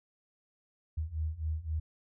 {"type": "beating tone pair", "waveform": "sine", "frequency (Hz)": [76.6, 80.4], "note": ["D#2", "E2"], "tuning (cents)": [-27, -43], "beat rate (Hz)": 3.8, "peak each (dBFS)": [-36, -34], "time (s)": [0.97, 1.8], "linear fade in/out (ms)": 10, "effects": []}